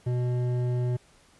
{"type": "tone with hard clipping", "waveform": "sine", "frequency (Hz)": 123.5, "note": "B2", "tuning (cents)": 0, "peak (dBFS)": -26, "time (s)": [0.06, 0.97], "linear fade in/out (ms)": 10, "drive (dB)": 10, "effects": ["pink hiss -59 dBFS RMS until 1.39 s", "resampled to 24000 Hz"]}